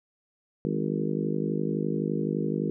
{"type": "harmonic tone with a mistuned harmonic", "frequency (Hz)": 51.8, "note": "G#1", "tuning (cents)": -4, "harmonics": [3, 4, 5, 6, 7, 8, 9], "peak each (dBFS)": [-31, -32, -33, -34, -34, -35, -36], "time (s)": [0.65, 2.7], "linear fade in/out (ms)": 0, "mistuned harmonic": 3, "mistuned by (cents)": 46, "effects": []}